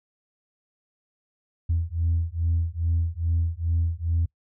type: beating tone pair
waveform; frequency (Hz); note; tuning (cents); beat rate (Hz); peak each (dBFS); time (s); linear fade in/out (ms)
sine; 82.41 / 84.81; E2 / E2; 0 / +50; 2.4; -24; 1.69-4.26; 10
effects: noise-tail reverb RT60 0.1 s tail -24 dB re dry + tanh soft clip ceiling -16 dBFS